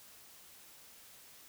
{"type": "silence", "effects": ["white hiss -57 dBFS RMS until 1.48 s"]}